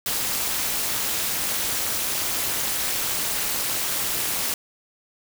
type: noise with amplitude modulation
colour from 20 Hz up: white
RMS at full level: -22 dBFS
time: 0.06-4.54 s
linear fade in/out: 2 ms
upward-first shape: sine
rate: 256 Hz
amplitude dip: 75%
effects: none